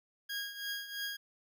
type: tone with tremolo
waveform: 20% pulse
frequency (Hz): 1635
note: G#6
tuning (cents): -28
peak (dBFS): -30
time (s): 0.29-1.17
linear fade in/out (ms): 10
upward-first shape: triangle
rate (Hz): 3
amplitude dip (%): 75
effects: none